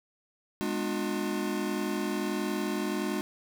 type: chord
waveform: square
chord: G# diminished seventh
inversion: none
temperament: just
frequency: 207.7 / 249.2 / 299 / 358.8 Hz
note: G#3 / B3 / D4 / F4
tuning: 0 / +16 / +31 / +47 cents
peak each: -34 / -39 / -35 / -35 dBFS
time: 0.61-3.21 s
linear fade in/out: 0 ms
effects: none